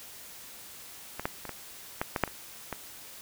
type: clicks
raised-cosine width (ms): 0.5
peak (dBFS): -19 / -13 / -23 / -21 / -13 / -13 / -8 / -24 / -18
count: 9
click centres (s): 1.196 / 1.255 / 1.453 / 1.493 / 2.015 / 2.162 / 2.237 / 2.277 / 2.727
effects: white hiss -47 dBFS RMS until 3.21 s